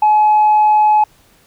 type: tone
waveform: sine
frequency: 850 Hz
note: G#5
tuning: 40 cents sharp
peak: -6 dBFS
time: 0.02-1.04 s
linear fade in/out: 5 ms
effects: tanh soft clip ceiling -5 dBFS + pink hiss -51 dBFS RMS until 1.46 s